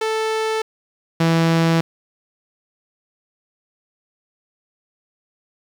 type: tone pair in turn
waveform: sawtooth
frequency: 440 / 164.81 Hz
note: A4 / E3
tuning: 0 / 0 cents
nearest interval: octave + perfect fourth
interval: 1700 cents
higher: first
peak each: -15 / -10 dBFS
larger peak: second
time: 0.01-0.62 / 1.2-1.81 s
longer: neither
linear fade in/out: 5 ms
effects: low-pass 6000 Hz 12 dB/octave + 7-bit